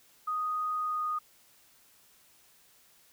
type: tone with pitch glide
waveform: sine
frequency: 1244 to 1235.4 Hz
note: D#6 to D#6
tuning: -1 to -13 cents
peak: -29 dBFS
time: 0.27-1.19 s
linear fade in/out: 10 ms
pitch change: -12 cents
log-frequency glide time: 0.77-1.05 s
effects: white hiss -62 dBFS RMS until 3.12 s